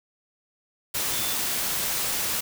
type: tone in noise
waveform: sine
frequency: 3510 Hz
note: A7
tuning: 5 cents flat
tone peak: -35 dBFS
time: 1.12-1.34 s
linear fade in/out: 10 ms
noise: white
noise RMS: -27 dBFS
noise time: 0.94-2.41 s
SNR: -11 dB
effects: none